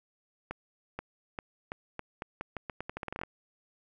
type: accelerating click train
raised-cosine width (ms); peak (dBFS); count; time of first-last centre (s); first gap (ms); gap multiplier
0.5; -21; 19; 0.51-3.235; 480; 0.83
effects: none